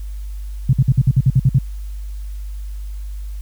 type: tone bursts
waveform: sine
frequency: 130.81 Hz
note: C3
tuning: in tune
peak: -8 dBFS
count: 10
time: 0.69-1.587 s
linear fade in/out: 5 ms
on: 42 ms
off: 53 ms
effects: added 50 Hz sine -25 dBFS peak until 3.41 s + white hiss -51 dBFS RMS until 3.41 s